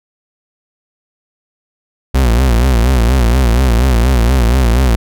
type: tone with vibrato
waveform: 40% pulse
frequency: 61.2 Hz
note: B1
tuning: 15 cents flat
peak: -7 dBFS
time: 2.14-4.96 s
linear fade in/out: 10 ms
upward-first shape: sine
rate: 4.2 Hz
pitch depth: 150 cents each way
effects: none